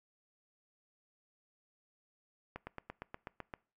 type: slowing click train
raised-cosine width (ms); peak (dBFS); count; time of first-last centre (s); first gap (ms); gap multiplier
0.5; -27; 9; 2.56-3.538; 110; 1.03
effects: noise-tail reverb RT60 0.4 s tail -23 dB re dry